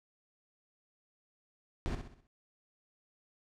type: noise with echo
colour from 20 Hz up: brown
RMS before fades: -35 dBFS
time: 1.86-1.95 s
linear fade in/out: 0 ms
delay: 64 ms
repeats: 5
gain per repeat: -7 dB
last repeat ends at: 2.27 s
effects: low-pass 7000 Hz 12 dB/octave